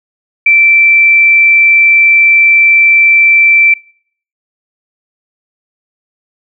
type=tone; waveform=sine; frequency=2337 Hz; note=D7; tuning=9 cents flat; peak=-3 dBFS; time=0.46-3.74 s; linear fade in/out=5 ms; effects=noise-tail reverb RT60 0.6 s tail -25 dB re dry

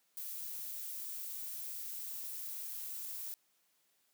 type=noise with high-pass filter sweep; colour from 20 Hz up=violet; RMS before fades=-43 dBFS; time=0.17-3.34 s; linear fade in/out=0 ms; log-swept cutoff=470 to 800 Hz; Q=2.4; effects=white hiss -75 dBFS RMS until 4.13 s + high-pass 150 Hz 12 dB/octave

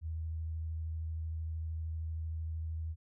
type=tone with vibrato; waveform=sine; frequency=80.3 Hz; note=E2; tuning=45 cents flat; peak=-35 dBFS; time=0.01-2.96 s; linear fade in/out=50 ms; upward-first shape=sine; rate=13 Hz; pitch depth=15 cents each way; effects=none

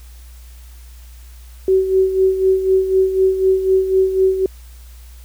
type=tone with tremolo; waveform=sine; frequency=379.4 Hz; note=F#4; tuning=43 cents sharp; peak=-9 dBFS; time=1.68-4.46 s; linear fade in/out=2 ms; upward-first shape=sine; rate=4 Hz; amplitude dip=65%; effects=added 60 Hz sine -36 dBFS peak until 5.24 s + white hiss -49 dBFS RMS until 5.24 s

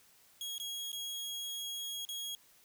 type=tone with dropouts; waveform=sawtooth; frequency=3301 Hz; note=G#7; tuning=11 cents flat; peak=-35 dBFS; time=0.41-2.35 s; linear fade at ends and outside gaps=1 ms; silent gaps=0.581-0.599 / 0.918-0.929 / 2.051-2.089 s; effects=white hiss -64 dBFS RMS until 2.64 s

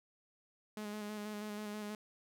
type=tone with vibrato; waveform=sawtooth; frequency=210 Hz; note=G#3; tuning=19 cents sharp; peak=-37 dBFS; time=0.77-1.95 s; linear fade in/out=2 ms; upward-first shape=square; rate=6.2 Hz; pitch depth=21 cents each way; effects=none

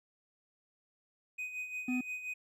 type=tone with tremolo; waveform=triangle; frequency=2500 Hz; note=D#7; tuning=8 cents sharp; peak=-34 dBFS; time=1.38-2.34 s; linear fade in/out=10 ms; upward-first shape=sine; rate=5.7 Hz; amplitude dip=60%
type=tone; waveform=triangle; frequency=251.3 Hz; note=B3; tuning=30 cents sharp; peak=-29 dBFS; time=1.88-2.01 s; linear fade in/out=5 ms
effects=none

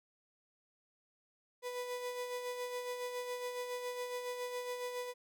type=tone with tremolo; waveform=35% pulse; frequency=493.9 Hz; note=B4; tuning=in tune; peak=-35 dBFS; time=1.62-5.14 s; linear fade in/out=50 ms; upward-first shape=sine; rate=7.2 Hz; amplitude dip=45%; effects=none

